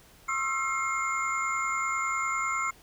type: tone cluster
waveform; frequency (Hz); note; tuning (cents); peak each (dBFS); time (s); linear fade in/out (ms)
sine; 1078 / 1275 / 1345 / 2137 / 7100; C#6 / D#6 / E6 / C7 / A8; -49 / +42 / +34 / +36 / +15; -33 / -38 / -31 / -31 / -40; 0.28-2.71; 10
effects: pink hiss -56 dBFS RMS until 2.82 s